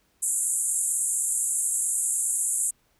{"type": "band-pass noise", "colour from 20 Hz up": "pink", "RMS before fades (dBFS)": -26, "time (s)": [0.22, 2.71], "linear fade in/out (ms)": 10, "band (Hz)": [7200, 11000], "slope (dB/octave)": 96, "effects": ["pink hiss -67 dBFS RMS until 2.99 s"]}